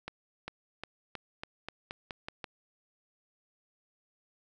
accelerating click train, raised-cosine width 0.3 ms, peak -22 dBFS, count 10, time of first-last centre 0.08-2.442 s, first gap 400 ms, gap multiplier 0.89, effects none

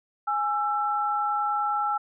sine tone pair together, 830.6 / 1335.3 Hz, G#5 / E6, 0 / +22 cents, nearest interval minor sixth, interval 822 cents, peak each -26 dBFS, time 0.27-1.98 s, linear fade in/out 10 ms, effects none

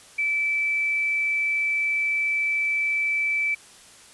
sine tone, 2317 Hz, D7, 24 cents flat, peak -21 dBFS, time 0.18-3.55 s, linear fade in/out 10 ms, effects white hiss -49 dBFS RMS until 4.13 s + resampled to 24000 Hz

